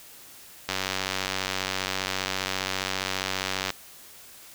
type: click train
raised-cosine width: 0.2 ms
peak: -9 dBFS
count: 287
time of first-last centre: 0.69-3.704 s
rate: 94.9 Hz
effects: white hiss -48 dBFS RMS until 4.54 s